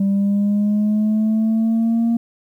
sine linear sweep, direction up, 196 to 233.1 Hz, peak -12 dBFS, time 0-2.17 s, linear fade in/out 5 ms, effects tanh soft clip ceiling -13 dBFS + 9-bit

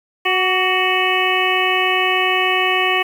harmonic tone with a mistuned harmonic, 370 Hz, F#4, in tune, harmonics 1 / 2 / 3 / 5 / 6 / 7 / 8, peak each -22 / -22 / -22 / -22 / -22 / -22 / -22 dBFS, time 0.25-3.03 s, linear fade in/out 10 ms, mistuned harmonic 3, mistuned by +36 cents, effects 7-bit

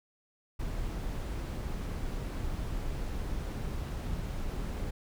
brown noise, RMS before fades -35 dBFS, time 0.59-4.91 s, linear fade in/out 10 ms, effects none

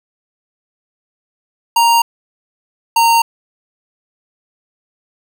square tone pair in turn, 932.3 / 922.7 Hz, A#5 / A#5, 0 / -18 cents, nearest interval unison, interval 18 cents, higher first, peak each -9 dBFS, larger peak neither, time 1.76-2.02 / 2.96-3.22 s, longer neither, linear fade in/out 5 ms, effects none

